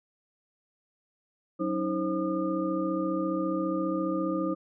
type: tone cluster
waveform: sine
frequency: 186.5 / 283.6 / 318.3 / 531 / 1213 Hz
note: F#3 / C#4 / D#4 / C5 / D#6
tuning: +14 / +40 / +39 / +25 / -44 cents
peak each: -34 / -36 / -29 / -33 / -36 dBFS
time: 1.59-4.55 s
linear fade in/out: 20 ms
effects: none